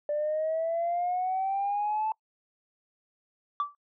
sine exponential sweep, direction up, 587.3 to 880 Hz, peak -25 dBFS, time 0.09-2.12 s, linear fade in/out 2 ms
sine tone with exponential decay, 1160 Hz, D6, 22 cents flat, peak -20 dBFS, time 3.6-3.75 s, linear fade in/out 1 ms, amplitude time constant 31 ms
effects noise-tail reverb RT60 0.1 s tail -24 dB re dry + tanh soft clip ceiling -22 dBFS

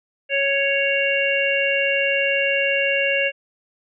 harmonic tone, 554.4 Hz, C#5, in tune, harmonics 1 / 3 / 4 / 5, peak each -22 / -25 / -25 / -21 dBFS, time 0.29-3.32 s, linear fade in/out 50 ms, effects none

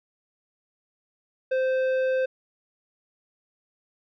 sine tone with tanh clipping, 520 Hz, C5, 11 cents flat, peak -23 dBFS, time 1.51-2.26 s, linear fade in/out 10 ms, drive 10 dB, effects none

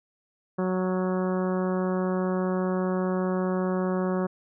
harmonic tone with a mistuned harmonic, 185 Hz, F#3, in tune, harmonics 1 / 2 / 3 / 4 / 5 / 6 / 7 / 8 / 9, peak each -26 / -29 / -32 / -39 / -40 / -38 / -42 / -45 / -46 dBFS, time 0.58-4.27 s, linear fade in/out 10 ms, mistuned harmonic 8, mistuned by -32 cents, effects none

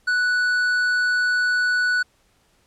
sine tone with tanh clipping, 1480 Hz, F#6, in tune, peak -19 dBFS, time 0.07-2.03 s, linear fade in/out 10 ms, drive 8 dB, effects pink hiss -62 dBFS RMS until 2.66 s + low-pass 11000 Hz 12 dB/octave

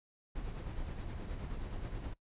brown noise with tremolo, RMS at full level -39 dBFS, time 0.35-2.14 s, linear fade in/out 10 ms, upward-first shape sine, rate 9.5 Hz, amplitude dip 40%, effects noise-tail reverb RT60 0.1 s tail -20 dB re dry + resampled to 8000 Hz

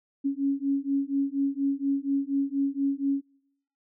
sine beating tone pair, 275 / 279.2 Hz, C#4 / C#4, -14 / +13 cents, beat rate 4.2 Hz, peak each -27 dBFS, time 0.24-3.22 s, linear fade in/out 20 ms, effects noise-tail reverb RT60 0.7 s tail -24 dB re dry

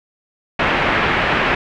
white low-pass noise, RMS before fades -17 dBFS, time 0.59-1.55 s, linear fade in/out 5 ms, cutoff 2400 Hz, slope 24 dB/octave, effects none

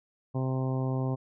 harmonic tone, 130.81 Hz, C3, in tune, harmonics 1 / 2 / 3 / 4 / 5 / 6 / 7 / 8, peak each -28 / -34 / -38 / -40 / -42 / -44 / -45 / -46 dBFS, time 0.34-1.16 s, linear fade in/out 20 ms, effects none

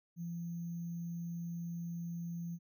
sine tone with sample-and-hold, 170.2 Hz, F3, 44 cents flat, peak -38 dBFS, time 0.16-2.59 s, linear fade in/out 50 ms, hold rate 6300 Hz, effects none

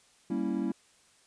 triangle chord, G diminished seventh, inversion none, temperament equal, 196 / 233.1 / 277.2 / 329.6 Hz, G3 / Bb3 / Db4 / Fb4, 0 / 0 / 0 / 0 cents, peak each -32 dBFS, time 0.3-0.72 s, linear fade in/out 5 ms, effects white hiss -63 dBFS RMS until 1.26 s + resampled to 22050 Hz

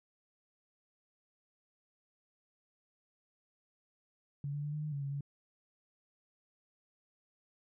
sine tone with pitch steps, 142.2 / 145.5 / 147.5 / 151 / 152 / 141.4 / 139.3 / 141.6 Hz, C#3 / D3 / D3 / D3 / D#3 / C#3 / C#3 / C#3, +45 / -16 / +8 / +48 / -40 / +35 / +9 / +37 cents, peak -35 dBFS, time 4.44-5.208 s, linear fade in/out 2 ms, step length 96 ms, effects none

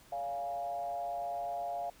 sine tone with frequency modulation, 699 Hz, F5, 1 cent sharp, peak -34 dBFS, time 0.12-1.9 s, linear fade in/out 5 ms, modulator 128 Hz, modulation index 0.73, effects pink hiss -60 dBFS RMS until 2 s

